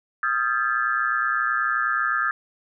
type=tone cluster; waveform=sine; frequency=1246 / 1357 / 1598 / 1726 Hz; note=D#6 / E6 / G6 / A6; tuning=+2 / +50 / +33 / -34 cents; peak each=-26 dBFS; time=0.23-2.31 s; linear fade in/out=2 ms; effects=none